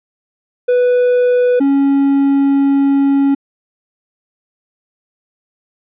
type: tone pair in turn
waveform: triangle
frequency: 493.9 / 277.2 Hz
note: B4 / C#4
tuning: 0 / 0 cents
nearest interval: minor seventh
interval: 1000 cents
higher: first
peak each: -7 dBFS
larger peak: neither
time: 0.68-1.6 / 1.6-3.35 s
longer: second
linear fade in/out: 10 ms
effects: resampled to 8000 Hz